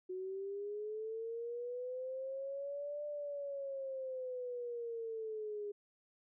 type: linear two-way sweep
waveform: sine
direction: up then down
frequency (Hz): 366.1 to 592 to 408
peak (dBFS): -39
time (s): 0.09-5.72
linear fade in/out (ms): 10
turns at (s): 3.05
effects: none